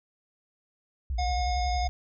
sine tone with vibrato, 61 Hz, B1, 21 cents flat, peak -27 dBFS, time 1.1-1.89 s, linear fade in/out 0 ms, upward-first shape sine, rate 11 Hz, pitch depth 240 cents each way
harmonic tone, 721 Hz, F#5, 45 cents flat, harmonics 1 / 3 / 5 / 7 / 9, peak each -28 / -40 / -44 / -39 / -47 dBFS, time 1.18-1.88 s, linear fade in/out 10 ms
effects none

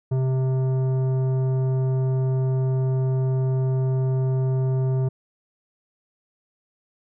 sine tone with tanh clipping, 130.81 Hz, C3, in tune, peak -21 dBFS, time 0.11-5.09 s, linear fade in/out 10 ms, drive 12 dB, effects none

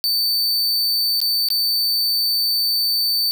45% pulse tone with dropouts, 4556 Hz, C#8, 47 cents sharp, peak -16 dBFS, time 0.04-3.31 s, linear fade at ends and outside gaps 0 ms, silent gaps 1.203-1.215 / 1.487-1.503 s, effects none

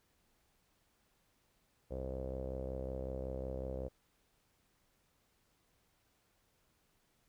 sawtooth tone with low-pass filter, 65.41 Hz, C2, in tune, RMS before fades -41 dBFS, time 1.9-3.89 s, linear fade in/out 20 ms, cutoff 530 Hz, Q 6.9, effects pink hiss -75 dBFS RMS until 7.28 s

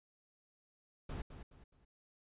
brown noise with echo, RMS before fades -42 dBFS, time 1.09-1.22 s, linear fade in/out 5 ms, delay 210 ms, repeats 3, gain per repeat -9 dB, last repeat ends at 1.85 s, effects resampled to 8000 Hz

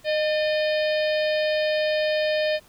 harmonic tone with a mistuned harmonic, 614 Hz, D#5, 23 cents flat, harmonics 1 / 3 / 4 / 5 / 6 / 7 / 8, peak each -21 / -31 / -33 / -35 / -37 / -38 / -39 dBFS, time 0.04-2.6 s, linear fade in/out 50 ms, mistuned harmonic 3, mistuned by -48 cents, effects pink hiss -54 dBFS RMS until 2.68 s

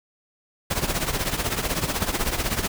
pink noise with tremolo, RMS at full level -22 dBFS, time 0.7-2.68 s, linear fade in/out 10 ms, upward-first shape triangle, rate 16 Hz, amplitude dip 80%, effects none

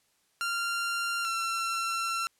sawtooth tone pair in turn, 1387 / 1353 Hz, F6 / E6, -12 / +45 cents, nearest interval unison, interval 43 cents, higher first, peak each -25 dBFS, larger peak neither, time 0.41-1.25 / 1.25-2.27 s, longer second, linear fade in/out 0 ms, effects white hiss -70 dBFS RMS until 2.39 s + low-pass 11000 Hz 12 dB/octave

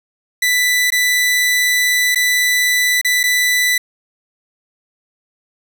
sawtooth tone with dropouts, 1984 Hz, B6, 7 cents sharp, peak -9 dBFS, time 0.42-3.78 s, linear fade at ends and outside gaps 5 ms, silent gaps 0.904-0.921 / 2.148-2.157 / 3.014-3.047 / 3.232-3.237 s, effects none

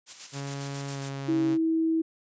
blue noise with tremolo, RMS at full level -36 dBFS, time 0.06-1.12 s, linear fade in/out 50 ms, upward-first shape square, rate 7.3 Hz, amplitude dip 50%
sawtooth tone with pitch glide, 139.6 to 137.52 Hz, C#3 to C#3, +13 to -13 cents, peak -29 dBFS, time 0.32-1.58 s, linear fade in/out 50 ms, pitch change -26 cents, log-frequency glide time 0.9-1.01 s
sine tone, 323.9 Hz, E4, 30 cents flat, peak -22 dBFS, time 1.28-2.02 s, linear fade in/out 10 ms
effects resampled to 16000 Hz

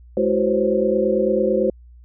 sine tone cluster, 211.9 / 333 / 375.7 / 512 / 541 Hz, G#3 / E4 / F#4 / C5 / C#5, +35 / +18 / +26 / -38 / -42 cents, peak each -23 / -27 / -21 / -20 / -23 dBFS, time 0.17-1.7 s, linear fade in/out 2 ms, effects added 60 Hz sine -42 dBFS peak until 2.04 s

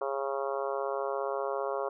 harmonic tone, 137.3 Hz, C#3, 16 cents flat, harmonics 3 / 4 / 5 / 6 / 7 / 8 / 9 / 10, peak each -35 / -34 / -38 / -42 / -41 / -39 / -45 / -45 dBFS, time 0.01-1.89 s, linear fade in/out 5 ms, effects none

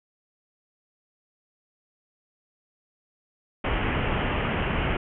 pink low-pass noise, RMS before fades -26 dBFS, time 3.64-4.97 s, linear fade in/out 5 ms, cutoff 3100 Hz, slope 96 dB/octave, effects none

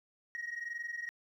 sine tone pair together, 1872 / 1893.8 Hz, A#6 / A#6, +7 / +27 cents, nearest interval unison, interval 20 cents, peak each -40 / -38 dBFS, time 0.35-1.09 s, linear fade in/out 0 ms, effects tanh soft clip ceiling -34 dBFS + 12-bit

